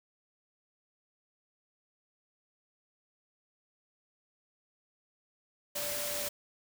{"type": "tone in noise", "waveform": "sine", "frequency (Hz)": 584, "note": "D5", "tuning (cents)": -10, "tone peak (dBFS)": -40, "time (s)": [5.75, 6.29], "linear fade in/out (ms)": 10, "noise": "white", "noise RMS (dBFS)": -36, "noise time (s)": [5.75, 6.29], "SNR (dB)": -7, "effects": []}